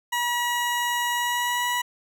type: tone with pitch glide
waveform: 20% pulse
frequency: 963 to 974.2 Hz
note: B5 to B5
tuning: -44 to -24 cents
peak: -18 dBFS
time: 0.12-1.82 s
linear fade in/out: 10 ms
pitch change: +20 cents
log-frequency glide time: 1.16-1.69 s
effects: none